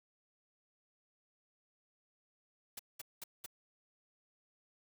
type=noise bursts; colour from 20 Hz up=white; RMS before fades=-45 dBFS; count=4; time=2.77-3.462 s; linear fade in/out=5 ms; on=23 ms; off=200 ms; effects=none